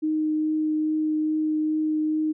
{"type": "tone with vibrato", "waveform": "sine", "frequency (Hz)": 309.5, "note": "D#4", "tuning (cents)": -9, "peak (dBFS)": -21, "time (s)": [0.02, 2.33], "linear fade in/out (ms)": 20, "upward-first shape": "triangle", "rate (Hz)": 2.4, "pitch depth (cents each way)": 9, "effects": []}